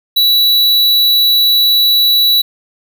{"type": "tone", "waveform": "square", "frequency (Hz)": 3933, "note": "B7", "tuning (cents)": -8, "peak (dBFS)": -8, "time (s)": [0.16, 2.42], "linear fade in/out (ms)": 10, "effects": []}